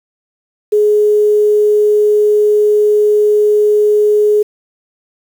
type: tone with quantisation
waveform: sine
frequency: 420 Hz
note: G#4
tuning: 19 cents sharp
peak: -7 dBFS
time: 0.72-4.43 s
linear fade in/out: 10 ms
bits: 6
effects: none